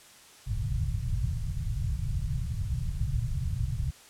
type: low-pass noise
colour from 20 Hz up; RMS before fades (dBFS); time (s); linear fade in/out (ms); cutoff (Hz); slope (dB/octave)
white; -30; 0.46-3.91; 10; 140; 48
effects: white hiss -53 dBFS RMS until 4.09 s + low-pass 10000 Hz 12 dB/octave